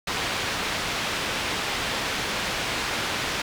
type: low-pass noise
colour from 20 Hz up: white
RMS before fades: -28 dBFS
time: 0.07-3.42 s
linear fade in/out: 5 ms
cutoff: 3400 Hz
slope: 12 dB/octave
effects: none